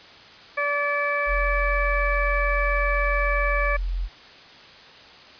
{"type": "harmonic tone", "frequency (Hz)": 577, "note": "D5", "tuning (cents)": -31, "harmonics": [1, 2, 3, 4], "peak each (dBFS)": [-27, -27, -27, -27], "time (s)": [0.57, 3.77], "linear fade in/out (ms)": 10}
{"type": "tone", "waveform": "sine", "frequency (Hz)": 43.65, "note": "F1", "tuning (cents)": 0, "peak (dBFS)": -23, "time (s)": [1.26, 4.09], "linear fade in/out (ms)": 50}
{"effects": ["white hiss -46 dBFS RMS until 5.39 s", "resampled to 11025 Hz"]}